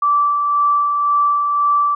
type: tone with tremolo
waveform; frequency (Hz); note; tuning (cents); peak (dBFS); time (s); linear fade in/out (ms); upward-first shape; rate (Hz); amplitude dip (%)
sine; 1163; D6; -17; -11; 0.02-1.95; 5; sine; 1.9; 35
effects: none